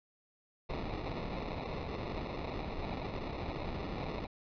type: noise with sample-and-hold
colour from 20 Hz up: pink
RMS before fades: -39 dBFS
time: 0.69-4.27 s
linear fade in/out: 10 ms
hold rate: 1575 Hz
effects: resampled to 11025 Hz